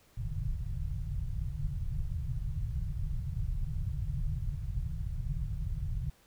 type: low-pass noise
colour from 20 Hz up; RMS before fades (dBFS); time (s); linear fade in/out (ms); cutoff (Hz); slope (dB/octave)
pink; -34; 0.17-6.1; 5; 160; 96
effects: pink hiss -64 dBFS RMS until 6.26 s